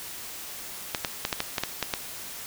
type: clicks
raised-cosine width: 0.2 ms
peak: -8 dBFS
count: 9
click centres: 0.948 / 1.048 / 1.251 / 1.328 / 1.404 / 1.582 / 1.636 / 1.827 / 1.938 s
effects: white hiss -39 dBFS RMS until 2.46 s